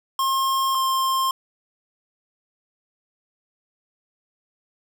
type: tone pair in turn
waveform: square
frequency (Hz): 1070 / 1058.9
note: C6 / C6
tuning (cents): +38 / +20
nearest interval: unison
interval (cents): 18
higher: first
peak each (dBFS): -20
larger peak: neither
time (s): 0.19-0.75 / 0.75-1.31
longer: neither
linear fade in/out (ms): 2
effects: none